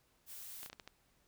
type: noise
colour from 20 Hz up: blue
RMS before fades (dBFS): -49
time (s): 0.26-0.7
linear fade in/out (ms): 50
type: clicks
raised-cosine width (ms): 0.2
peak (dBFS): -31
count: 6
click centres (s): 0.631 / 0.661 / 0.699 / 0.73 / 0.798 / 0.876
effects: pink hiss -73 dBFS RMS until 1.27 s